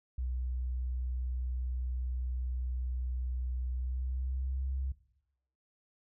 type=tone with pitch glide; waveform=sine; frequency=62.5 to 66.22 Hz; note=B1 to C2; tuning=+21 to +21 cents; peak=-32 dBFS; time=0.18-4.92 s; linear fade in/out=5 ms; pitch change=+100 cents; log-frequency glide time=3.71-4.68 s; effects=noise-tail reverb RT60 0.8 s tail -17 dB re dry